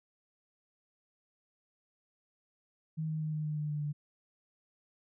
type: tone with pitch steps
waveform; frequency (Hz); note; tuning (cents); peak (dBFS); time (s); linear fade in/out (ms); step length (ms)
sine; 157.9 / 156.36 / 154.83 / 153.32 / 151.82 / 150.33 / 148.87 / 147.41; D#3 / D#3 / D#3 / D#3 / D#3 / D3 / D3 / D3; +26 / +9 / -8 / -25 / -42 / +41 / +24 / +7; -32; 2.97-3.93; 20; 120
effects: none